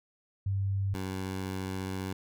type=tone pair in turn; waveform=sine / 15% pulse; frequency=98 / 94.64 Hz; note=G2 / F#2; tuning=0 / +40 cents; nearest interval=minor second; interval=60 cents; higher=first; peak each=-27 dBFS; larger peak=neither; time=0.46-0.94 / 0.94-2.13 s; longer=second; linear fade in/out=5 ms; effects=none